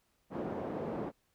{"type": "band-pass noise", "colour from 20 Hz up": "pink", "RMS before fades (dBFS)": -38, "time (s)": [0.3, 1.12], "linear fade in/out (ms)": 50, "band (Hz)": [220, 620], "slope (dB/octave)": 12, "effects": ["pink hiss -75 dBFS RMS until 1.34 s"]}